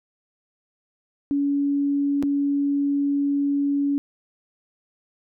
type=tone with dropouts; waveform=sine; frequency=283 Hz; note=C#4; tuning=36 cents sharp; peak=-19 dBFS; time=1.31-3.98 s; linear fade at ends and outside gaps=0 ms; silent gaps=2.226-2.234 s; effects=none